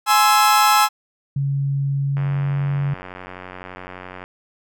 40% pulse chord, Ab augmented, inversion none, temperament equal with one note detuned, 838.3 / 1046.5 / 1318.5 Hz, Ab5 / C6 / E6, +16 / 0 / 0 cents, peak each -15 / -19 / -15 dBFS, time 0.06-0.89 s, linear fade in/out 50 ms
sine tone with pitch glide, 139.1 to 140.96 Hz, C#3 to C#3, +6 to +29 cents, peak -18 dBFS, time 1.36-2.94 s, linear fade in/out 5 ms, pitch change +23 cents, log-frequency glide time 1.99-2.72 s
click train, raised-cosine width 0.5 ms, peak -19 dBFS, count 191, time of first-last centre 2.17-4.24 s, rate 91.8 Hz
effects none

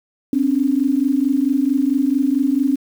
sine tone pair together, 261.6 / 286.1 Hz, C4 / D4, 0 / -45 cents, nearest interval major second, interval 155 cents, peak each -17 dBFS, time 0.33-2.76 s, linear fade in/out 2 ms, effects 7-bit

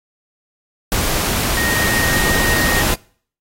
sine tone in noise, 1864.7 Hz, A#6, in tune, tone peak -19 dBFS, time 1.57-2.82 s, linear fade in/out 0 ms, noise pink, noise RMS -18 dBFS, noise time 0.92-2.94 s, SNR -4 dB, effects noise-tail reverb RT60 0.5 s tail -24 dB re dry + AAC 48 kbps

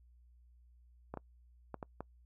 clicks, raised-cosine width 1 ms, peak -27 dBFS, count 5, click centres 1.14 / 1.173 / 1.743 / 1.828 / 2.006 s, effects noise-tail reverb RT60 0.1 s tail -26 dB re dry + added 60 Hz sine -60 dBFS peak until 2.25 s

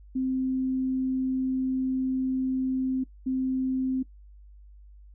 sine tone pair in turn, 260.6 / 260.6 Hz, C4 / C4, -7 / -7 cents, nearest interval unison, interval 0 cents, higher neither, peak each -24 dBFS, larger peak neither, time 0.15-3.04 / 3.26-4.03 s, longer first, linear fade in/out 10 ms, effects noise-tail reverb RT60 0.1 s tail -19 dB re dry + added 50 Hz sine -47 dBFS peak until 5.14 s

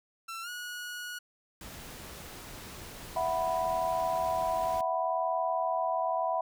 sawtooth tone with pitch glide, 1343 to 1456.1 Hz, E6 to F#6, +32 to -28 cents, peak -34 dBFS, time 0.28-1.19 s, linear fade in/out 10 ms, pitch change +140 cents, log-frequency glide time 0.42-0.49 s
pink noise, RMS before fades -45 dBFS, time 1.61-4.81 s, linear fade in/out 2 ms
sine chord, E suspended second, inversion none, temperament equal, 659.3 / 740 / 987.8 Hz, E5 / F#5 / B5, 0 / 0 / 0 cents, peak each -31 / -32 / -32 dBFS, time 3.16-6.41 s, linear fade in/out 5 ms
effects none

